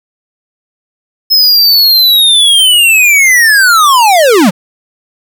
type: linear sweep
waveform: square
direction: down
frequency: 5180 to 160.4 Hz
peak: -4 dBFS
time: 1.3-4.51 s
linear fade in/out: 20 ms
effects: none